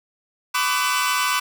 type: tone cluster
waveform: sawtooth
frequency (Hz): 1004 / 1146 / 1227 / 1502 / 2677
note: B5 / D6 / D#6 / F#6 / E7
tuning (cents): +28 / -43 / -25 / +26 / +26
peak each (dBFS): -21 / -20 / -26 / -22 / -25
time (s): 0.54-1.4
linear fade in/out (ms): 10
effects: none